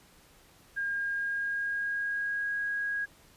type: tone with pitch glide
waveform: sine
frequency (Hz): 1616 to 1645.2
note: G#6 to G#6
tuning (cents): -48 to -17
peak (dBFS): -29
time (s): 0.76-3.06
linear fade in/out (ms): 20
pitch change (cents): +31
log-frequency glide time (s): 0.91-2.58
effects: pink hiss -59 dBFS RMS until 3.36 s + resampled to 32000 Hz